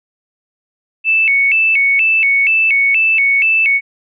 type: tone with vibrato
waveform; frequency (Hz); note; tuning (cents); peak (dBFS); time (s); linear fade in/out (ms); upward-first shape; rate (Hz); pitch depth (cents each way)
sine; 2421; D#7; -48; -9; 1.04-3.81; 50; square; 2.1; 150
effects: none